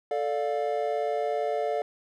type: chord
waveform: triangle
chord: D minor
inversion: second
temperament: just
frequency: 440.5 / 587.3 / 704.8 Hz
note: A4 / D5 / F5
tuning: +2 / 0 / +16 cents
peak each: -28 dBFS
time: 0.11-1.82 s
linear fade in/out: 2 ms
effects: none